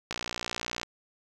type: click train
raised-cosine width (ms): 0.2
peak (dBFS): -15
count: 44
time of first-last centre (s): 0.11-0.831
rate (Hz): 59.6
effects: none